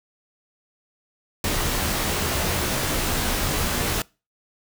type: noise with comb filter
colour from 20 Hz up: pink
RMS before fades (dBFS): -24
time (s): 1.44-4.02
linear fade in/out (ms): 2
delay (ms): 18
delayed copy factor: -0.65
effects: noise-tail reverb RT60 0.3 s tail -24 dB re dry